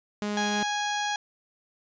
sawtooth tone, 207.7 Hz, G#3, in tune, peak -24 dBFS, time 0.22-0.63 s, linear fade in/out 0 ms
harmonic tone, 828 Hz, G#5, 5 cents flat, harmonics 1 / 2 / 3 / 4 / 5 / 6 / 7 / 8, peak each -29 / -32 / -39 / -35 / -40 / -44 / -40 / -42 dBFS, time 0.37-1.16 s, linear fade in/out 2 ms
effects resampled to 16000 Hz

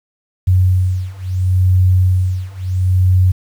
sine beating tone pair, 91.8 / 92.53 Hz, F#2 / F#2, -13 / +1 cents, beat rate 0.73 Hz, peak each -14 / -13 dBFS, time 0.47-3.32 s, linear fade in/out 10 ms, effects 7-bit

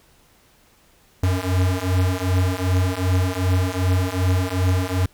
square beating tone pair, 90.7 / 93.3 Hz, F#2 / F#2, -34 / +15 cents, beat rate 2.6 Hz, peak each -22 / -21 dBFS, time 1.23-5.06 s, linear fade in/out 5 ms, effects pink hiss -56 dBFS RMS until 5.13 s

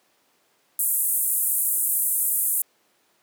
white band-pass noise, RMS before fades -23 dBFS, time 0.79-2.62 s, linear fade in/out 2 ms, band 8500 to 15000 Hz, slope 48 dB/octave, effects pink hiss -64 dBFS RMS until 3.22 s + high-pass 300 Hz 12 dB/octave

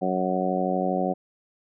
harmonic tone, 92.5 Hz, F#2, in tune, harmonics 2 / 3 / 4 / 5 / 6 / 7 / 8, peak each -28 / -31 / -31 / -34 / -29 / -33 / -28 dBFS, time 0.01-1.14 s, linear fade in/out 20 ms, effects none

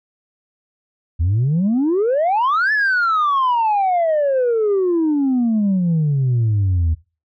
sine exponential two-way sweep, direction up then down, 77.78 to 1760 to 77.78 Hz, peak -12 dBFS, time 1.19-6.95 s, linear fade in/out 20 ms, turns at 2.72 s, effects noise-tail reverb RT60 0.3 s tail -21 dB re dry + tanh soft clip ceiling -12 dBFS

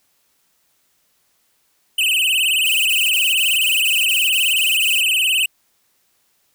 square tone with vibrato, 2794 Hz, F7, in tune, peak -15 dBFS, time 1.98-5.46 s, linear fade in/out 5 ms, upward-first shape sine, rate 19 Hz, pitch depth 180 cents each way
violet noise bursts, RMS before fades -27 dBFS, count 10, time 2.65-5.011 s, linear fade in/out 5 ms, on 210 ms, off 29 ms
effects white hiss -63 dBFS RMS until 6.54 s

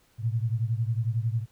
sine beating tone pair, 111 / 122 Hz, A2 / B2, +16 / -21 cents, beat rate 11 Hz, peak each -26 / -29 dBFS, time 0.18-1.46 s, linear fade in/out 50 ms, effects pink hiss -64 dBFS RMS until 1.51 s

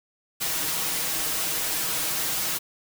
white noise with comb filter, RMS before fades -27 dBFS, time 0.4-2.59 s, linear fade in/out 20 ms, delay 6.3 ms, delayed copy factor +0.7, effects none

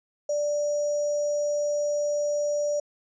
sine tone with sample-and-hold, 587.3 Hz, D5, in tune, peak -23 dBFS, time 0.29-2.8 s, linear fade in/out 5 ms, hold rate 6300 Hz, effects resampled to 16000 Hz

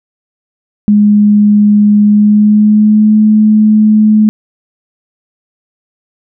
sine tone with pitch glide, 207.7 to 214.2 Hz, G#3 to A3, 0 to -46 cents, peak -3 dBFS, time 0.88-4.29 s, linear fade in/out 0 ms, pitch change +54 cents, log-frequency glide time 2.03-3.16 s, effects none

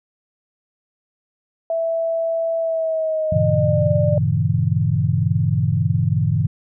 sine tone with pitch glide, 659.3 to 594.2 Hz, E5 to D5, 0 to +20 cents, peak -18 dBFS, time 1.7-4.18 s, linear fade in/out 2 ms, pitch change -180 cents, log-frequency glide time 2.59-3.92 s
sine chord, G diminished seventh, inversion none, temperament equal with one note detuned, 98 / 116.54 / 138.59 / 162.17 Hz, G2 / Bb2 / Db3 / Fb3, 0 / 0 / 0 / -28 cents, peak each -21 dBFS, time 3.32-6.47 s, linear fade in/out 5 ms
effects none

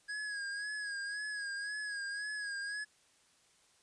square tone with vibrato, 1655 Hz, G#6, 6 cents flat, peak -38 dBFS, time 0.08-2.85 s, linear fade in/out 20 ms, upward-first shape sine, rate 1.9 Hz, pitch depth 50 cents each way, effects white hiss -68 dBFS RMS until 3.82 s + resampled to 22050 Hz

